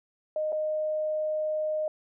sine tone with dropouts, 617 Hz, D#5, 15 cents flat, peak -26 dBFS, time 0.36-1.88 s, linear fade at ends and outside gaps 2 ms, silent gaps 0.522-0.527 s, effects none

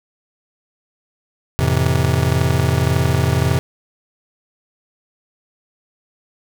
square chord, F major seventh, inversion none, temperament just, 87.31 / 109.13 / 130.96 / 163.7 Hz, F2 / A2 / C3 / E3, 0 / -14 / +2 / -12 cents, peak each -20 / -23 / -18 / -23 dBFS, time 1.59-3.59 s, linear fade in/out 0 ms, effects 7-bit

